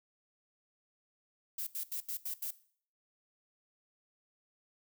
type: noise bursts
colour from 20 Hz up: violet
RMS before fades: -38 dBFS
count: 6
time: 1.58-2.508 s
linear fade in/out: 5 ms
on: 88 ms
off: 80 ms
effects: noise-tail reverb RT60 0.5 s tail -17 dB re dry